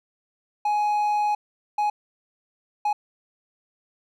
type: tone bursts at uneven times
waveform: triangle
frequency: 836 Hz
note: G#5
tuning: 11 cents sharp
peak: -18 dBFS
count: 3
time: 0.65-1.35 / 1.78-1.9 / 2.85-2.93 s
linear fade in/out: 5 ms
effects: none